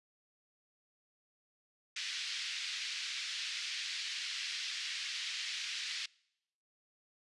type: band-pass noise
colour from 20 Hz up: white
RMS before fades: -40 dBFS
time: 1.96-6.06 s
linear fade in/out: 5 ms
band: 1900 to 5000 Hz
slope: 24 dB/octave
effects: noise-tail reverb RT60 0.8 s tail -25 dB re dry + resampled to 24000 Hz